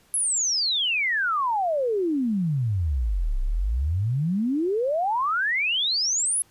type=exponential two-way sweep; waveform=sine; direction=down then up; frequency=11050 to 30.44 to 11050 Hz; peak=-21 dBFS; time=0.14-6.42 s; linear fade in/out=0 ms; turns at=3.4 s; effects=pink hiss -59 dBFS RMS until 6.5 s + resampled to 32000 Hz